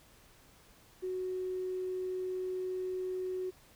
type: tone with tanh clipping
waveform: triangle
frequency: 370 Hz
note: F#4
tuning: in tune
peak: -33 dBFS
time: 1.02-3.51 s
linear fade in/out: 20 ms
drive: 2 dB
effects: pink hiss -61 dBFS RMS until 3.75 s